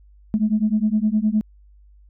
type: beating tone pair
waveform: sine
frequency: 209.6 / 219.3 Hz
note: G#3 / A3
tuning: +16 / -6 cents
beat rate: 9.7 Hz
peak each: -19 dBFS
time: 0.34-1.41 s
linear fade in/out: 0 ms
effects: tanh soft clip ceiling -9 dBFS + added 50 Hz sine -47 dBFS peak until 2.09 s